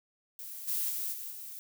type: noise with level steps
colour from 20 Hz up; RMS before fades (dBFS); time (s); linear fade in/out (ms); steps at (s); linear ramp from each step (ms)
violet; -43 / -32 / -35 / -41 / -44; 0.39-1.59; 0; 0.67 / 0.89 / 1.12 / 1.3; 20
effects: none